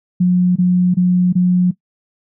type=tone bursts; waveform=sine; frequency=180 Hz; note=F#3; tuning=47 cents flat; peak=-9 dBFS; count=4; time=0.2-1.712 s; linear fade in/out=10 ms; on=360 ms; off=24 ms; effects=noise-tail reverb RT60 0.1 s tail -18 dB re dry